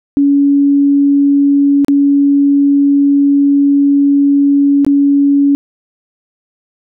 sine tone with dropouts, 282.1 Hz, C#4, 30 cents sharp, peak -6 dBFS, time 0.17-5.55 s, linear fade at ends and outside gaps 0 ms, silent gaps 1.847-1.883 / 4.848-4.865 s, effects none

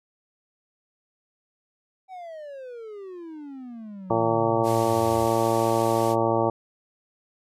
triangle exponential sweep, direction down, 770 to 77.78 Hz, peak -34 dBFS, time 2.08-5.29 s, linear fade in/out 50 ms
harmonic tone, 113.9 Hz, A#2, 40 cents flat, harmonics 1 / 2 / 3 / 4 / 5 / 6 / 7 / 8 / 10, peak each -30 / -32 / -26 / -28 / -26 / -29 / -30 / -28 / -32 dBFS, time 4.1-6.5 s, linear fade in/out 5 ms
white band-pass noise, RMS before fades -40 dBFS, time 4.63-6.16 s, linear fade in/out 50 ms, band 1400 to 12000 Hz, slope 12 dB/octave
effects resampled to 32000 Hz

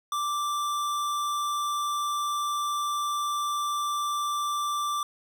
sine tone with hard clipping, 1174.7 Hz, D6, in tune, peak -28 dBFS, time 0.12-5.03 s, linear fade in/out 2 ms, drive 18 dB, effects none

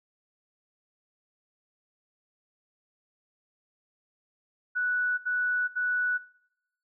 sine tone bursts, 1478 Hz, F#6, 2 cents flat, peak -25 dBFS, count 3, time 4.75-6.182 s, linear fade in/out 20 ms, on 430 ms, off 71 ms, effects noise-tail reverb RT60 0.8 s tail -21 dB re dry

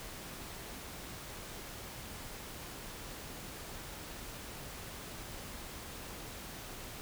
silence, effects pink hiss -46 dBFS RMS until 7.01 s

